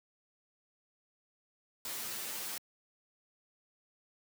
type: noise with comb filter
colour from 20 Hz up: white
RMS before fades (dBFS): -40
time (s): 1.85-2.58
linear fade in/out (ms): 2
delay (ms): 9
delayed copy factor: +0.95
effects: high-pass 150 Hz 12 dB/octave